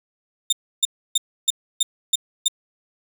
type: tone bursts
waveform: 25% pulse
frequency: 3633 Hz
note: A#7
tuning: 45 cents flat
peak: -11 dBFS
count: 7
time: 0.5-2.482 s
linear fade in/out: 5 ms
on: 26 ms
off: 300 ms
effects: 8-bit